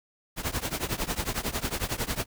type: noise with tremolo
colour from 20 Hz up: pink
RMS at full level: -27 dBFS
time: 0.36-2.26 s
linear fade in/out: 50 ms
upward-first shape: triangle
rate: 11 Hz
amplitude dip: 95%
effects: none